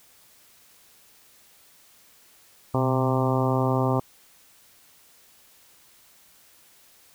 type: harmonic tone with a mistuned harmonic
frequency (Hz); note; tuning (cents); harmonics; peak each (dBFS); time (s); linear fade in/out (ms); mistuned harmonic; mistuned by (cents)
130.81; C3; 0; 1 / 2 / 3 / 4 / 5 / 6 / 7 / 8 / 9; -24 / -27 / -29 / -30 / -31 / -32 / -32 / -33 / -34; 2.74-4; 5; 1; -66
effects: white hiss -56 dBFS RMS until 7.14 s